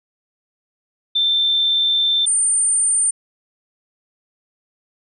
sine tone pair in turn, 3561 / 8973 Hz, A7 / C#9, +20 / +20 cents, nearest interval octave + major third, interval 1600 cents, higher second, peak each -14 dBFS, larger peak neither, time 1.15-2.26 / 2.26-3.11 s, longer first, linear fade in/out 10 ms, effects none

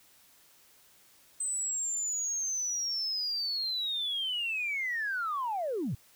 sine linear sweep, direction down, 8190 to 91 Hz, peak -29 dBFS, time 1.4-5.95 s, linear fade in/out 5 ms, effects tanh soft clip ceiling -25 dBFS + white hiss -61 dBFS RMS until 6.15 s

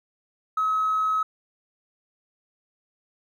triangle tone with tanh clipping, 1281 Hz, E6, 50 cents flat, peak -20 dBFS, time 0.57-1.23 s, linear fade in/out 5 ms, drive 1 dB, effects none

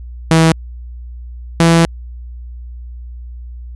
sawtooth tone pair in turn, 162.2 / 166.57 Hz, E3 / E3, -28 / +18 cents, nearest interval unison, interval 46 cents, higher second, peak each -3 dBFS, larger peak neither, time 0.31-0.52 / 1.6-1.85 s, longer second, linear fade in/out 0 ms, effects added 60 Hz sine -27 dBFS peak until 3.75 s + resampled to 24000 Hz

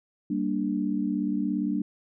sine chord, G minor, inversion none, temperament equal, 196 / 233.1 / 293.7 Hz, G3 / Bb3 / D4, 0 / 0 / 0 cents, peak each -29 / -30 / -28 dBFS, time 0.3-1.82 s, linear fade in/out 5 ms, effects none

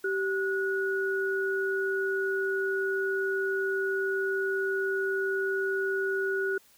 sine tone pair together, 387.4 / 1459.9 Hz, G4 / F#6, -20 / -24 cents, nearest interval octave + major seventh, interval 2296 cents, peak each -28 / -30 dBFS, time 0.04-6.58 s, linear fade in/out 5 ms, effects white hiss -60 dBFS RMS until 6.77 s

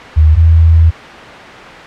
sine tone pair in turn, 77.78 / 81.7 Hz, D#2 / E2, 0 / -15 cents, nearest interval minor second, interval 85 cents, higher second, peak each -3 dBFS, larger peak neither, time 0.16-0.36 / 0.36-0.91 s, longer second, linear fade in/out 20 ms, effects white hiss -28 dBFS RMS until 1.86 s + low-pass 2000 Hz 12 dB/octave

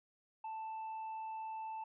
triangle tone, 882 Hz, A5, 4 cents sharp, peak -39 dBFS, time 0.44-1.84 s, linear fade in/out 5 ms, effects resampled to 8000 Hz

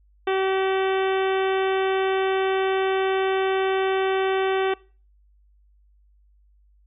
harmonic tone with a mistuned harmonic, 382.6 Hz, G4, 42 cents flat, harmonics 1 / 2 / 3 / 4 / 5 / 6 / 7 / 8 / 9, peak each -21 / -27 / -31 / -33 / -35 / -37 / -38 / -39 / -40 dBFS, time 0.27-4.74 s, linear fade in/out 5 ms, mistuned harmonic 9, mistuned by +40 cents, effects noise-tail reverb RT60 0.4 s tail -24 dB re dry + added 50 Hz sine -55 dBFS peak until 6.86 s

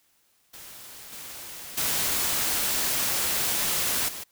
white noise with level steps, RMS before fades -44 / -40 / -26 / -37 dBFS, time 0.53-4.24 s, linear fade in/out 10 ms, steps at 1.12 / 1.77 / 4.08 s, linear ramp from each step 10 ms, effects white hiss -66 dBFS RMS until 4.31 s

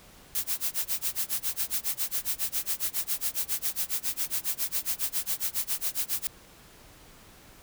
blue noise with tremolo, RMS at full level -27 dBFS, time 0.35-6.27 s, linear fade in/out 0 ms, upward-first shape sine, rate 7.3 Hz, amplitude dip 100%, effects pink hiss -53 dBFS RMS until 7.62 s

